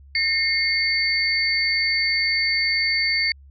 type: tone cluster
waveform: sine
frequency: 1824 / 2145 / 4551 Hz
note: A#6 / C7 / C#8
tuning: -38 / +42 / +45 cents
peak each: -29 / -21 / -22 dBFS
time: 0.15-3.32 s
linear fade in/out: 2 ms
effects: added 69 Hz sine -44 dBFS peak until 3.5 s